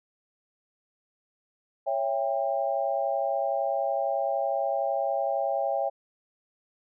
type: chord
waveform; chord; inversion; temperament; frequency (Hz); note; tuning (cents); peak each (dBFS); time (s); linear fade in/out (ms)
sine; C# diminished; none; just; 554.4 / 665.2 / 798.3; C#5 / E5 / G5; 0 / +16 / +31; -29; 1.86-5.9; 20
effects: none